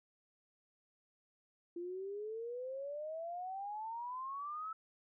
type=exponential sweep; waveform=sine; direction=up; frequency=341.1 to 1318.5 Hz; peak=-40 dBFS; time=1.76-4.73 s; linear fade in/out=5 ms; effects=none